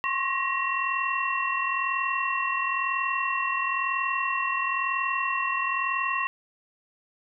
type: tone cluster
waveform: sine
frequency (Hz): 1060 / 1101 / 1890 / 2726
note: C6 / C#6 / A#6 / F7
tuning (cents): +22 / -12 / +23 / -43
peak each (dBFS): -30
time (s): 0.04-6.27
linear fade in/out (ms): 0
effects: none